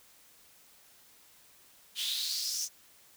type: noise with high-pass filter sweep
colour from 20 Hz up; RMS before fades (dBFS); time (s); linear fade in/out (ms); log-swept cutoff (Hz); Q
pink; -34; 1.95-2.69; 50; 3200 to 6100; 5.5
effects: white hiss -60 dBFS RMS until 3.16 s